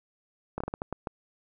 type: slowing click train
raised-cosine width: 1 ms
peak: -18 dBFS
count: 8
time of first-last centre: 0.58-1.072 s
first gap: 24 ms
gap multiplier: 1.35
effects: none